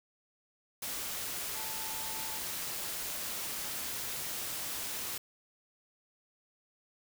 sine tone in noise, 880 Hz, A5, in tune, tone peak -46 dBFS, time 1.55-2.38 s, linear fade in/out 5 ms, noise white, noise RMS -38 dBFS, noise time 0.82-5.18 s, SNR -11 dB, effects none

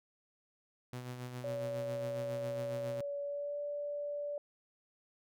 sawtooth tone with tremolo, 124.6 Hz, B2, 16 cents sharp, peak -36 dBFS, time 0.93-3.01 s, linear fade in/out 0 ms, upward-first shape sine, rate 7.3 Hz, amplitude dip 45%
sine tone with pitch glide, 570 to 581.3 Hz, C#5 to D5, +48 to -18 cents, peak -36 dBFS, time 1.44-4.38 s, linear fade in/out 2 ms, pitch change +34 cents, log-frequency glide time 3.21-3.59 s
effects none

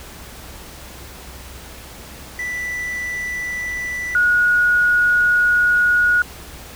triangle / sine tone pair in turn, 1975.5 / 1450.4 Hz, B6 / F#6, 0 / -35 cents, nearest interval perfect fourth, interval 535 cents, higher first, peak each -21 / -12 dBFS, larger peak second, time 2.39-4.15 / 4.15-6.22 s, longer second, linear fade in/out 2 ms, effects added 64 Hz sine -41 dBFS peak until 6.75 s + pink hiss -38 dBFS RMS until 6.75 s

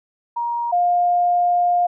sine tone pair in turn, 945 / 706.5 Hz, A#5 / F5, +23 / +20 cents, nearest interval perfect fourth, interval 503 cents, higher first, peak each -20 / -14 dBFS, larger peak second, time 0.36-0.72 / 0.72-1.87 s, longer second, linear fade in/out 10 ms, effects none

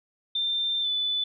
sine tone with pitch glide, 3582 to 3492 Hz, A7 to A7, +30 to -14 cents, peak -24 dBFS, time 0.35-1.24 s, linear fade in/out 5 ms, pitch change -44 cents, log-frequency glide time 0.81-0.88 s, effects none

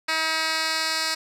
10% pulse tone with band-pass filter sweep, 319.1 Hz, D#4, 44 cents sharp, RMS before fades -25 dBFS, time 0.08-1.15 s, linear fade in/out 10 ms, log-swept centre 3200 to 4800 Hz, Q 1.2, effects none

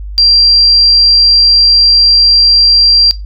sine tone, 4736 Hz, D8, 14 cents sharp, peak -4 dBFS, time 0.18-3.11 s, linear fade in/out 0 ms, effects noise-tail reverb RT60 0.2 s tail -18 dB re dry + added 50 Hz sine -20 dBFS peak until 3.25 s

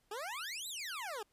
20% pulse exponential two-way sweep, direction up then down, 391.4 to 4100 to 391.4 Hz, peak -35 dBFS, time 0.11-1.23 s, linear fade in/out 5 ms, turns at 0.68 s, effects pink hiss -75 dBFS RMS until 1.32 s + resampled to 32000 Hz

